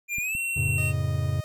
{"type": "tone with pitch glide", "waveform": "square", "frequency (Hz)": [2397, 2722], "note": ["D7", "F7"], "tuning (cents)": [35, -45], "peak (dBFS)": -27, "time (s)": [0.08, 0.93], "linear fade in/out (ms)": 50, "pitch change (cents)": 220, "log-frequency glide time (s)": [0.19, 0.37]}
{"type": "clicks", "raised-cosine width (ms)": 5, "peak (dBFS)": -26, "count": 3, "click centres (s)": [0.184, 0.351, 0.691]}
{"type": "chord", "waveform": "triangle", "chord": "F augmented", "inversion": "none", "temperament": "equal with one note detuned", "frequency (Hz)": [89.55, 110, 138.59], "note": ["F2", "A2", "C#3"], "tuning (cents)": [44, 0, 0], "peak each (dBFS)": -26, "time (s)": [0.56, 1.41], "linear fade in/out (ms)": 10}
{"type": "tone", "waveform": "sawtooth", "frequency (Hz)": 619, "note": "D#5", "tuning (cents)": -9, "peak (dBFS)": -35, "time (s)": [0.78, 1.44], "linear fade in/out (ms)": 0}
{"effects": []}